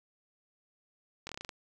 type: slowing click train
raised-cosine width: 0.2 ms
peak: -23 dBFS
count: 8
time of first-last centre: 1.27-1.492 s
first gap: 22 ms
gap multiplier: 1.12
effects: 9-bit